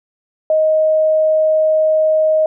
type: tone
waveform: sine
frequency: 626 Hz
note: D#5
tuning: 10 cents sharp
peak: -10 dBFS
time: 0.5-2.46 s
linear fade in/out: 2 ms
effects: none